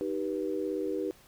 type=chord; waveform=sine; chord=Eb augmented; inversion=none; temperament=just; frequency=311.1 / 388.9 / 486.1 Hz; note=Eb4 / G4 / B4; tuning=0 / -14 / -28 cents; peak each=-34 / -33 / -35 dBFS; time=0.01-1.11 s; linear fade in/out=0 ms; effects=pink hiss -58 dBFS RMS until 1.27 s